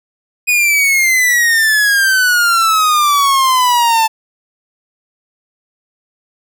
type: exponential sweep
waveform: 45% pulse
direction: down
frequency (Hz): 2489 to 880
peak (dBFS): -9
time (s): 0.47-4.08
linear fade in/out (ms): 20
effects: none